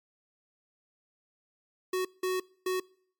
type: tone bursts at uneven times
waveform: square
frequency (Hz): 370.4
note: F#4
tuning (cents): +2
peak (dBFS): -28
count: 3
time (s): 1.93-2.05 / 2.23-2.4 / 2.66-2.8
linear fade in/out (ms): 5
effects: noise-tail reverb RT60 0.6 s tail -24 dB re dry + MP3 96 kbps